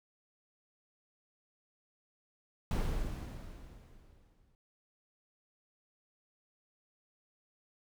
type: noise with exponential decay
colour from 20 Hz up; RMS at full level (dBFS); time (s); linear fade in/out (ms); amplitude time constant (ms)
brown; -30; 2.71-4.55; 1; 400
effects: none